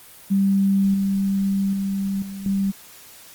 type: tone with level steps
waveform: sine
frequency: 196 Hz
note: G3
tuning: in tune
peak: -15 / -18 / -21 / -30 / -18 dBFS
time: 0.3-2.72 s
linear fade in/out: 20 ms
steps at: 0.94 / 1.73 / 2.22 / 2.46 s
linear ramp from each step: 2 ms
effects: white hiss -45 dBFS RMS until 3.34 s + Opus 32 kbps